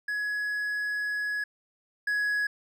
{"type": "tone pair in turn", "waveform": "triangle", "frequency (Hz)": [1681, 1675], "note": ["G#6", "G#6"], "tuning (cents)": [20, 14], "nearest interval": "unison", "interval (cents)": 6, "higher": "first", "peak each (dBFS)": [-26, -23], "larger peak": "second", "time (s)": [[0.08, 1.44], [2.07, 2.47]], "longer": "first", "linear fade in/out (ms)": 5, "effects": []}